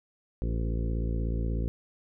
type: harmonic tone with a mistuned harmonic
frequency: 56.5 Hz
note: A1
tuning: 47 cents sharp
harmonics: 1 / 2 / 3 / 4 / 5 / 6 / 7 / 8 / 9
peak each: -28 / -34 / -38 / -40 / -42 / -44 / -45 / -46 / -47 dBFS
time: 0.42-1.68 s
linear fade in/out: 0 ms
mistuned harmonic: 6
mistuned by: +29 cents
effects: none